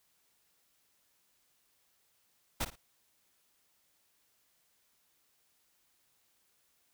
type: noise with echo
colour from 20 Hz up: pink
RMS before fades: -33 dBFS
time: 2.6-2.65 s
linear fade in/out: 10 ms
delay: 55 ms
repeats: 2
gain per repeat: -12 dB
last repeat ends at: 2.76 s
effects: white hiss -73 dBFS RMS until 6.93 s